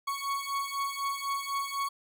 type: beating tone pair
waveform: 40% pulse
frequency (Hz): 1108.7 / 1112.7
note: C#6 / C#6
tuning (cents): 0 / +6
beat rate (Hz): 4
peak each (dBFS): -33 / -33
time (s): 0.07-1.89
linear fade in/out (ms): 10
effects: none